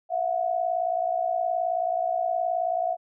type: tone pair together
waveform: sine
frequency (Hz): 668 / 726.9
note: E5 / F#5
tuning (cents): +23 / -31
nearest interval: minor second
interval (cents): 146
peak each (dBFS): -26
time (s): 0.09-2.97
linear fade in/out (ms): 50
effects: none